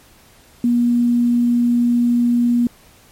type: tone with quantisation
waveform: sine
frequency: 239.8 Hz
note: A#3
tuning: 49 cents sharp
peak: -12 dBFS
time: 0.64-2.67 s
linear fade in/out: 2 ms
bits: 7
effects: pink hiss -49 dBFS RMS until 3.11 s + MP3 64 kbps